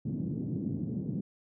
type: band-pass noise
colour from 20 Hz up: pink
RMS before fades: -34 dBFS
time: 0.05-1.21 s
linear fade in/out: 10 ms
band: 130 to 280 Hz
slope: 24 dB/octave
effects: none